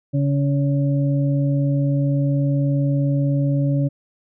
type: harmonic tone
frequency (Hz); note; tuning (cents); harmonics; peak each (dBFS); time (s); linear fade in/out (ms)
140.6; C#3; +25; 1 / 2 / 4; -17 / -23 / -29; 0.13-3.89; 20
effects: none